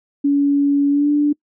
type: tone with pitch glide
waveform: sine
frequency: 283.5 to 293 Hz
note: C#4 to D4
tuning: +39 to -4 cents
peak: -12 dBFS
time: 0.24-1.33 s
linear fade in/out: 10 ms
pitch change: +57 cents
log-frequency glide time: 0.9-1.1 s
effects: noise-tail reverb RT60 0.1 s tail -25 dB re dry